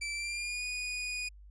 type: tone with pitch glide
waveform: sawtooth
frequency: 2329 to 2467 Hz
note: D7 to D#7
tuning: -15 to -15 cents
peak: -31 dBFS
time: 0.01-1.29 s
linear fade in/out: 10 ms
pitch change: +100 cents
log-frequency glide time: 0.13-0.64 s
effects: added 50 Hz sine -50 dBFS peak until 1.5 s + resampled to 22050 Hz